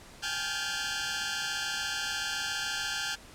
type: tone cluster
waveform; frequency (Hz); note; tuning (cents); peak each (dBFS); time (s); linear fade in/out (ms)
15% pulse; 796 / 850 / 1404 / 1565 / 1717; G5 / G#5 / F6 / G6 / A6; +26 / +40 / +9 / -3 / -43; -36 / -36 / -30 / -28 / -32; 0.22-3.16; 20
effects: pink hiss -51 dBFS RMS until 3.34 s + low-pass 10000 Hz 12 dB/octave